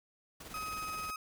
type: noise with tremolo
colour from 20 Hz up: pink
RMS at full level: -46 dBFS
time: 0.4-1.11 s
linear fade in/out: 5 ms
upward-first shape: sine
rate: 19 Hz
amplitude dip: 55%
type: tone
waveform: 35% pulse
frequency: 1264 Hz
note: D#6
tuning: 27 cents sharp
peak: -36 dBFS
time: 0.54-1.16 s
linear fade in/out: 2 ms
effects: none